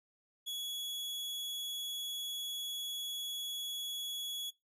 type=tone; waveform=40% pulse; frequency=3370 Hz; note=G#7; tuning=25 cents sharp; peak=-36 dBFS; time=0.46-4.51 s; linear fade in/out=20 ms; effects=noise-tail reverb RT60 0.2 s tail -24 dB re dry